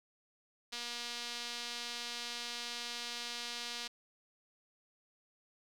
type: tone with band-pass filter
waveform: sawtooth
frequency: 238.9 Hz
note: A#3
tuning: 43 cents sharp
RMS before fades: -42 dBFS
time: 0.72-3.88 s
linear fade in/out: 10 ms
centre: 4200 Hz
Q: 1.7
effects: 10-bit